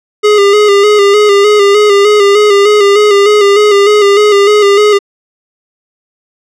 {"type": "tone with vibrato", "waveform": "square", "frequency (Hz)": 410.1, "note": "G#4", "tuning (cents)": -22, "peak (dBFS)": -4, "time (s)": [0.23, 4.99], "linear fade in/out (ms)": 20, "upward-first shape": "square", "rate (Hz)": 3.3, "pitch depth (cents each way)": 40, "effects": ["low-pass 6000 Hz 12 dB/octave"]}